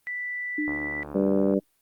sine tone, 1975.5 Hz, B6, in tune, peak -29 dBFS, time 0.07-1.03 s, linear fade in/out 0 ms
sine tone with exponential decay, 300.7 Hz, D4, 41 cents sharp, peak -24 dBFS, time 0.58-1.64 s, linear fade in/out 5 ms, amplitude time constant 230 ms
click train, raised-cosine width 1 ms, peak -23 dBFS, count 64, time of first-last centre 0.68-1.538 s, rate 73.4 Hz
harmonic tone, 98 Hz, G2, in tune, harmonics 2 / 3 / 4 / 5 / 6, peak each -24 / -26 / -27 / -28 / -29 dBFS, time 1.14-1.6 s, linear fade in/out 20 ms
effects white hiss -69 dBFS RMS until 1.81 s + Opus 32 kbps

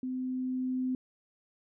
sine tone with level ramp, 256.2 Hz, C4, 36 cents flat, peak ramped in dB -32 to -28 dBFS, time 0.03-0.95 s, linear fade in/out 2 ms, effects none

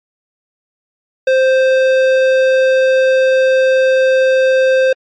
triangle tone with tanh clipping, 523.3 Hz, C5, in tune, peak -10 dBFS, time 1.27-4.93 s, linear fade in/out 5 ms, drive 18 dB, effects MP3 48 kbps

